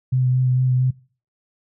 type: tone with vibrato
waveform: sine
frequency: 127.7 Hz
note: C3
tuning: 42 cents flat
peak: -15 dBFS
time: 0.12-0.91 s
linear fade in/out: 10 ms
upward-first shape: sine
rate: 4.4 Hz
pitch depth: 17 cents each way
effects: noise-tail reverb RT60 0.4 s tail -22 dB re dry